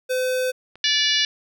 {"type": "tone", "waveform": "square", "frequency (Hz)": 510, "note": "C5", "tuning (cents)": -44, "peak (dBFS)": -21, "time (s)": [0.09, 0.52], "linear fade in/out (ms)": 20}
{"type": "clicks", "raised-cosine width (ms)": 0.3, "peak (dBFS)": [-28, -32], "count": 2, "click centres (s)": [0.756, 0.979]}
{"type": "harmonic tone", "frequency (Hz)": 580, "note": "D5", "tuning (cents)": -22, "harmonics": [3, 4, 5, 6, 7, 8, 9, 10], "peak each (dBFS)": [-26, -29, -23, -23, -25, -28, -29, -31], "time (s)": [0.84, 1.25], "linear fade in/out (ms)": 2}
{"effects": []}